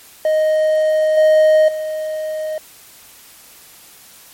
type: tone with level steps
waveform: triangle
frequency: 622.3 Hz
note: D#5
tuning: in tune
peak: -10 / -6 / -18 dBFS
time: 0.25-2.58 s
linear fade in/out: 2 ms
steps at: 1.17 / 1.68 s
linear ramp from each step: 5 ms
effects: white hiss -43 dBFS RMS until 4.33 s + MP3 64 kbps